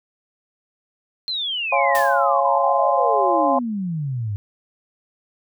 sine exponential sweep, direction down, 4213 to 97.9 Hz, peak -22 dBFS, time 1.28-4.36 s, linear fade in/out 0 ms
sine chord, Db major seventh, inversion none, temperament just, 554.4 / 693 / 831.5 / 1039.4 Hz, Db5 / F5 / Ab5 / C6, 0 / -14 / +2 / -12 cents, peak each -21 dBFS, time 1.72-3.59 s, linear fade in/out 5 ms
white noise with exponential decay, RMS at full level -27 dBFS, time 1.95-2.28 s, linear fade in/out 0 ms, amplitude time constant 70 ms
effects none

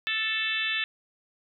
harmonic tone with a mistuned harmonic, 440 Hz, A4, in tune, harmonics 3 / 4 / 5 / 6 / 7 / 8 / 9, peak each -41 / -31 / -37 / -30 / -36 / -32 / -41 dBFS, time 0.07-0.84 s, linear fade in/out 0 ms, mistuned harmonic 9, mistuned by -23 cents, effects none

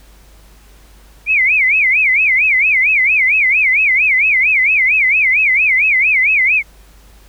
sine tone with vibrato, 2283 Hz, D7, 50 cents flat, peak -9 dBFS, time 1.26-6.63 s, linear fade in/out 50 ms, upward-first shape sine, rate 4.4 Hz, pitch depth 220 cents each way, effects added 50 Hz sine -42 dBFS peak until 7.28 s + pink hiss -48 dBFS RMS until 7.28 s

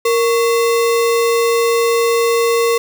sine tone with sample-and-hold, 465.2 Hz, A#4, 4 cents flat, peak -11 dBFS, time 0.05-2.78 s, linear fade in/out 5 ms, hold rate 1575 Hz, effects none

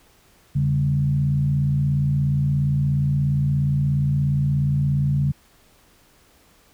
sine tone with frequency modulation, 140.8 Hz, C#3, 27 cents sharp, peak -17 dBFS, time 0.55-5.32 s, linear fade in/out 10 ms, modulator 57 Hz, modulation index 0.61, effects pink hiss -56 dBFS RMS until 6.73 s

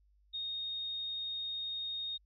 sine tone, 3711 Hz, A#7, 9 cents flat, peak -36 dBFS, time 0.33-2.18 s, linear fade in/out 20 ms, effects added 50 Hz sine -65 dBFS peak until 2.25 s

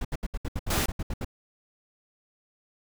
brown noise bursts, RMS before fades -29 dBFS, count 12, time 0.01-1.247 s, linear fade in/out 5 ms, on 38 ms, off 71 ms
pink noise, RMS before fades -27 dBFS, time 0.7-0.86 s, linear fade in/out 5 ms
effects none

